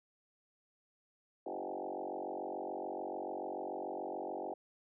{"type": "tone with frequency modulation", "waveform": "sine", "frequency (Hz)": 567, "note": "C#5", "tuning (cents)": 39, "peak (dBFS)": -38, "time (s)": [1.46, 4.54], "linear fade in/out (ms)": 5, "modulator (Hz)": 46.9, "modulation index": 5.6, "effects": []}